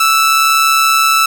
sawtooth tone with amplitude modulation, 1318.5 Hz, E6, in tune, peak -3 dBFS, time 0-1.26 s, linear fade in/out 5 ms, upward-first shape sine, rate 141 Hz, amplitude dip 40%, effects 7-bit

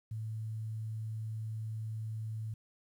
sine tone with quantisation, 110 Hz, A2, in tune, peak -36 dBFS, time 0.11-2.54 s, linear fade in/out 5 ms, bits 11, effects none

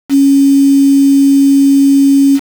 sine tone with quantisation, 276.8 Hz, C#4, 2 cents flat, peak -4 dBFS, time 0.09-2.4 s, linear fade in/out 50 ms, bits 4, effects none

